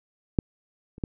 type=clicks; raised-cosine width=3 ms; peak=-7 / -30 / -15 dBFS; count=3; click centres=0.388 / 0.981 / 1.038 s; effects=none